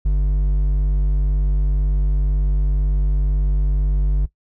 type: tone with hard clipping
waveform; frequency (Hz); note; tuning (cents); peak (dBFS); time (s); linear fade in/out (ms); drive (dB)
triangle; 49; G1; 0; -16; 0.05-4.26; 10; 9
effects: noise-tail reverb RT60 0.1 s tail -17 dB re dry